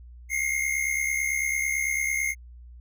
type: tone pair together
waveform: square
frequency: 2100 / 2169 Hz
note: C7 / C#7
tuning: +6 / -38 cents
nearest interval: minor second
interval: 56 cents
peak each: -28 dBFS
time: 0.29-2.35 s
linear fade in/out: 50 ms
effects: added 60 Hz sine -43 dBFS peak until 2.8 s